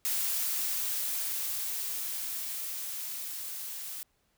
blue noise with level ramp, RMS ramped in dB -30 to -40 dBFS, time 0.05-4.03 s, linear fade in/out 0 ms, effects pink hiss -73 dBFS RMS until 4.37 s

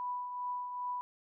sine tone with tremolo, 987.8 Hz, B5, in tune, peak -33 dBFS, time 0-1.01 s, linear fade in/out 0 ms, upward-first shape triangle, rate 2.5 Hz, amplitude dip 50%, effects none

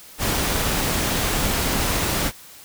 pink noise, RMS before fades -22 dBFS, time 0.18-2.32 s, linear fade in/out 50 ms, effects white hiss -44 dBFS RMS until 2.64 s

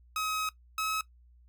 sawtooth tone pair in turn, 1271 / 1283.5 Hz, D#6 / E6, +36 / -47 cents, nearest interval unison, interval 17 cents, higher second, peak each -26 dBFS, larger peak neither, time 0.16-0.49 / 0.78-1.01 s, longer first, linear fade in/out 2 ms, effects noise-tail reverb RT60 0.1 s tail -18 dB re dry + added 60 Hz sine -56 dBFS peak until 1.48 s

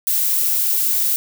violet noise, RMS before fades -18 dBFS, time 0.07-1.16 s, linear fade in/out 0 ms, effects none

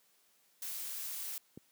blue noise, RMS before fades -41 dBFS, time 0.62-1.38 s, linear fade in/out 2 ms
click, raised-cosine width 3 ms, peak -32 dBFS, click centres 1.575 s
effects white hiss -70 dBFS RMS until 1.71 s + high-pass 150 Hz 12 dB/octave

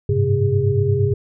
sine tone cluster, 97.4 / 105.9 / 133.2 / 406.5 Hz, G2 / G#2 / C3 / G#4, -11 / +34 / +31 / -37 cents, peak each -20 dBFS, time 0.09-1.14 s, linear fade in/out 5 ms, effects none

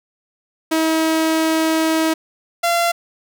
sawtooth tone pair in turn, 320.3 / 685.6 Hz, E4 / F5, -50 / -32 cents, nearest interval octave + minor second, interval 1318 cents, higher second, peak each -11 dBFS, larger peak neither, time 0.71-2.14 / 2.63-2.92 s, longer first, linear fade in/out 10 ms, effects none

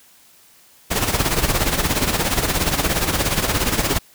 pink noise with tremolo, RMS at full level -17 dBFS, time 0.9-3.99 s, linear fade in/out 20 ms, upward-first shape sine, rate 17 Hz, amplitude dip 65%, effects white hiss -51 dBFS RMS until 4.14 s

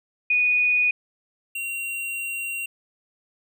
sine / square tone pair in turn, 2471 / 2752 Hz, D#7 / F7, -13 / -26 cents, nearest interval major second, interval 187 cents, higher second, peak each -17 / -28 dBFS, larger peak first, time 0.3-0.91 / 1.55-2.66 s, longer second, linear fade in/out 5 ms, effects none

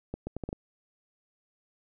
accelerating click train, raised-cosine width 2 ms, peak -21 dBFS, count 6, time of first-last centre 0.14-0.529 s, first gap 130 ms, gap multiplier 0.74, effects none

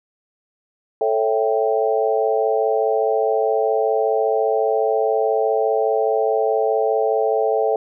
sine chord, A dominant seventh, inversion none, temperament equal, 440 / 554.4 / 659.3 / 784 Hz, A4 / C#5 / E5 / G5, 0 / 0 / 0 / 0 cents, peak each -19 / -23 / -22 / -23 dBFS, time 1.01-7.76 s, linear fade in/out 2 ms, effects none

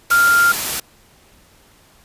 sine tone in noise, 1394 Hz, F6, 4 cents flat, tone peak -10 dBFS, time 0.11-0.52 s, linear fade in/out 5 ms, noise white, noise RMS -22 dBFS, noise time 0.1-0.8 s, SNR +9 dB, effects pink hiss -51 dBFS RMS until 2.04 s + resampled to 32000 Hz

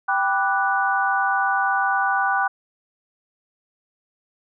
sine chord, G major seventh, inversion none, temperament equal, 784 / 987.8 / 1174.7 / 1480 Hz, G5 / B5 / D6 / F#6, 0 / 0 / 0 / 0 cents, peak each -22 / -27 / -25 / -22 dBFS, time 0.08-2.48 s, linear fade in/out 10 ms, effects none

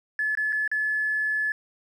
triangle tone with dropouts, 1721 Hz, A6, 39 cents flat, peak -19 dBFS, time 0.19-1.52 s, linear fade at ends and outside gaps 2 ms, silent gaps 0.352-0.373 / 0.524-0.528 / 0.677-0.715 s, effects tanh soft clip ceiling -21 dBFS

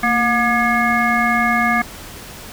harmonic tone with a mistuned harmonic, 240 Hz, B3, 49 cents flat, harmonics 1 / 3 / 5 / 7 / 9, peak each -20 / -20 / -20 / -20 / -20 dBFS, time 0.03-1.82 s, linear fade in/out 5 ms, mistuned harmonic 1, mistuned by -70 cents, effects pink hiss -35 dBFS RMS until 2.52 s

